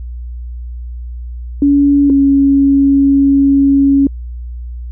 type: tone pair in turn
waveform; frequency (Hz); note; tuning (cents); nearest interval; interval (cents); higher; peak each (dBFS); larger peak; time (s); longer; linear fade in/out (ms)
sine; 283.7 / 276.9; C#4 / C#4; +40 / -2; unison; 42; first; -6; neither; 1.62-2.1 / 2.1-4.07; second; 2
effects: added 60 Hz sine -22 dBFS peak until 4.91 s